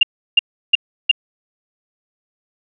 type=tone bursts; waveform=sine; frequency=2804 Hz; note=F7; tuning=6 cents sharp; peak=-6 dBFS; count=4; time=0.01-1.114 s; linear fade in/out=5 ms; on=21 ms; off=340 ms; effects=none